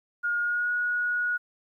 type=tone with pitch glide; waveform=sine; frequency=1426 to 1454.3 Hz; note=F6 to F#6; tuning=+36 to -30 cents; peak=-24 dBFS; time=0.23-1.38 s; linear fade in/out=20 ms; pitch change=+34 cents; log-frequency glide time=0.41-0.71 s; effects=11-bit